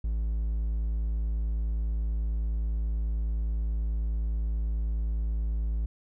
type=tone; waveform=triangle; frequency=54.7 Hz; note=A1; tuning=9 cents flat; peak=-24 dBFS; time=0.04-5.86 s; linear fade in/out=5 ms; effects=none